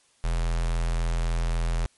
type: tone with notch filter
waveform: square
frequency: 41.83 Hz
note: E1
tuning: 26 cents sharp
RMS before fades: -25 dBFS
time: 0.24-1.86 s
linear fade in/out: 0 ms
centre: 280 Hz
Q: 1
effects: white hiss -63 dBFS RMS until 1.97 s + MP3 48 kbps